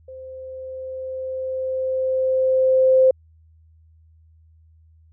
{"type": "tone with level ramp", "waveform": "sine", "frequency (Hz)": 521, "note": "C5", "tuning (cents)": -7, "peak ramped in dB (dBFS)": [-35, -10], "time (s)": [0.08, 3.11], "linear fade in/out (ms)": 5, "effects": ["added 80 Hz sine -50 dBFS peak until 5.12 s"]}